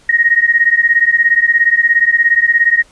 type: beating tone pair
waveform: sine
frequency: 1864.7 / 1881.7 Hz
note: A#6 / A#6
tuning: 0 / +16 cents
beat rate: 17 Hz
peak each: -11 dBFS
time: 0.09-2.83 s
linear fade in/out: 5 ms
effects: pink hiss -48 dBFS RMS until 2.91 s + resampled to 22050 Hz